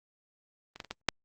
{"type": "clicks", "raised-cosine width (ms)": 0.2, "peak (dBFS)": [-27, -20, -29, -18, -6], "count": 5, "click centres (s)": [0.76, 0.802, 0.847, 0.91, 1.087], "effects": ["Opus 32 kbps"]}